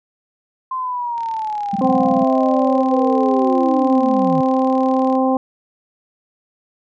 sine linear sweep, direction down, 1046.5 to 150 Hz, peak -20 dBFS, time 0.71-4.41 s, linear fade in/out 5 ms
click train, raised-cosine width 0.2 ms, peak -23 dBFS, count 150, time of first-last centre 1.18-5.153 s, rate 37.5 Hz
sine tone bursts, 200.7 Hz, G3, 41 cents sharp, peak -17 dBFS, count 10, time 1.73-2.235 s, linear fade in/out 5 ms, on 28 ms, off 25 ms
harmonic tone, 261.6 Hz, C4, in tune, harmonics 1 / 2 / 3 / 4, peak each -16 / -19 / -20 / -25 dBFS, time 1.81-5.37 s, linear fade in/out 2 ms
effects none

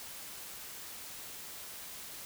silence, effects white hiss -46 dBFS RMS until 2.25 s

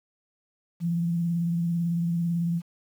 sine tone with vibrato, 170 Hz, F3, 46 cents flat, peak -23 dBFS, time 0.8-2.62 s, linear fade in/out 50 ms, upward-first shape sine, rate 18 Hz, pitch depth 31 cents each way, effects 9-bit

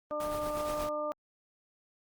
harmonic tone, 299.9 Hz, D4, 36 cents sharp, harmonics 1 / 2 / 3 / 4, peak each -43 / -33 / -44 / -37 dBFS, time 0.11-1.12 s, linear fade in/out 0 ms
pink noise with tremolo, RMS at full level -40 dBFS, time 0.2-0.89 s, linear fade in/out 2 ms, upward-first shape triangle, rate 8.5 Hz, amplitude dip 60%
effects Opus 24 kbps

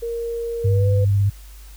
sine tone with pitch glide, 466.2 to 502.6 Hz, A#4 to B4, 0 to +30 cents, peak -23 dBFS, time 0.02-1.05 s, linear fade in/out 10 ms, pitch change +130 cents, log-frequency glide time 0.65-0.89 s
sine tone with vibrato, 100 Hz, G2, 35 cents sharp, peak -14 dBFS, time 0.64-1.3 s, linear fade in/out 10 ms, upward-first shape sine, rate 18 Hz, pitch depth 34 cents each way
effects added 50 Hz sine -38 dBFS peak until 1.76 s + white hiss -49 dBFS RMS until 1.76 s

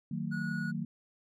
sine chord, D# minor, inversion none, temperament equal with one note detuned, 155.56 / 185 / 227.1 Hz, D#3 / F#3 / A#3, 0 / 0 / -45 cents, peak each -37 dBFS, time 0.11-0.85 s, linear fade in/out 5 ms
triangle tone, 1458 Hz, F#6, 26 cents flat, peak -36 dBFS, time 0.31-0.72 s, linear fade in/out 20 ms
effects none

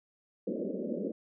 pink band-pass noise, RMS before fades -35 dBFS, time 0.47-1.12 s, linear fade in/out 5 ms, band 180 to 580 Hz, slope 96 dB/octave, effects none

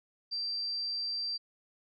sine tone, 4699 Hz, D8, in tune, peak -32 dBFS, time 0.31-1.38 s, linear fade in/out 20 ms, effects none

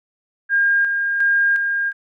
sine tone with tremolo, 1613 Hz, G6, 49 cents sharp, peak -13 dBFS, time 0.49-1.93 s, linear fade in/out 50 ms, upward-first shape square, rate 1.4 Hz, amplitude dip 40%, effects none

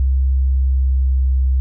sine tone with pitch glide, 66 to 65.24 Hz, C2 to C2, +16 to -4 cents, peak -12 dBFS, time 0-1.6 s, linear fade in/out 0 ms, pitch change -20 cents, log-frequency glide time 0.37-1.43 s, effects none

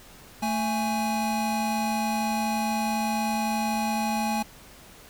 square tone pair together, 222 / 830.6 Hz, A3 / G#5, +16 / 0 cents, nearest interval octave + major seventh, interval 2284 cents, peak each -28 dBFS, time 0.42-4.43 s, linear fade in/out 10 ms, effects pink hiss -49 dBFS RMS until 5.09 s

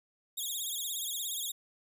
10% pulse tone with vibrato, 3520 Hz, A7, in tune, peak -27 dBFS, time 0.37-1.52 s, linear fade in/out 10 ms, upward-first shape sine, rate 17 Hz, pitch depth 140 cents each way, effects none

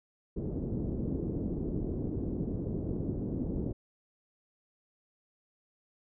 white low-pass noise, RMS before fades -34 dBFS, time 0.36-3.73 s, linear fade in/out 10 ms, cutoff 350 Hz, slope 24 dB/octave, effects none

